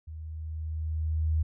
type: tone with level ramp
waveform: sine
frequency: 78.8 Hz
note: D#2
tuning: 23 cents sharp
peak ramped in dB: -38 to -22 dBFS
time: 0.07-1.43 s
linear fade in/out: 10 ms
effects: none